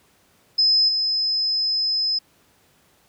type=tone with level steps; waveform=sine; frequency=5100 Hz; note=D#8; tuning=42 cents sharp; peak=-14 / -19 dBFS; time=0.58-2.19 s; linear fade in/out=10 ms; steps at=0.88 s; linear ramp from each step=10 ms; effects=pink hiss -59 dBFS RMS until 3.08 s + high-pass 80 Hz 12 dB/octave